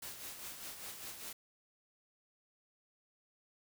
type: noise with tremolo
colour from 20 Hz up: white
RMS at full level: -45 dBFS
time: 0.02-1.33 s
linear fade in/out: 5 ms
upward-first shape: sine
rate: 5 Hz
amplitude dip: 50%
effects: none